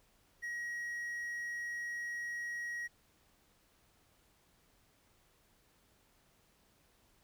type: tone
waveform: triangle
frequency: 1900 Hz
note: A#6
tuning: 33 cents sharp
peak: -36 dBFS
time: 0.42-2.88 s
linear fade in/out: 20 ms
effects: pink hiss -70 dBFS RMS until 7.23 s